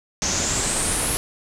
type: noise with low-pass filter sweep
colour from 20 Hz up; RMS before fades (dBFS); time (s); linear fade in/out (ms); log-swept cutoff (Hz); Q
pink; -23; 0.22-1.17; 0; 6100 to 11000; 6.1
effects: none